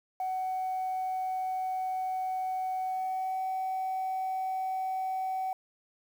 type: tone with pitch glide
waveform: sine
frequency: 749 to 756 Hz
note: F#5 to F#5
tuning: +21 to +37 cents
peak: -28 dBFS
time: 0.2-5.53 s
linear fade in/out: 2 ms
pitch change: +16 cents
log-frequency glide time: 2.84-3.4 s
effects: tanh soft clip ceiling -27 dBFS + 9-bit